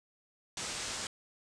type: low-pass noise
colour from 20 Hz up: white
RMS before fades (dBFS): -39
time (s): 0.57-1.07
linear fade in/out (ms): 2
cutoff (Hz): 8500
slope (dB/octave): 48
effects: none